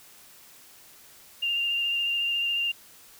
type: tone with vibrato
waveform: sine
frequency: 2794 Hz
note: F7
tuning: in tune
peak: -24 dBFS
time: 1.42-2.72 s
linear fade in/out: 10 ms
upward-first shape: triangle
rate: 14 Hz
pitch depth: 22 cents each way
effects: white hiss -52 dBFS RMS until 3.19 s